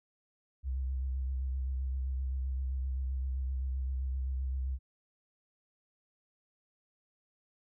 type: tone with vibrato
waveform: sine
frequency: 65.41 Hz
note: C2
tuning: in tune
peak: -31 dBFS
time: 0.63-4.79 s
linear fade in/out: 50 ms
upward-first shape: sine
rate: 7.7 Hz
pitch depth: 36 cents each way
effects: none